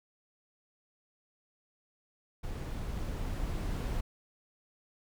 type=noise with level ramp; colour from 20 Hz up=brown; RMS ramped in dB=-38 to -33 dBFS; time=2.43-4.01 s; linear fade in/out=10 ms; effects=none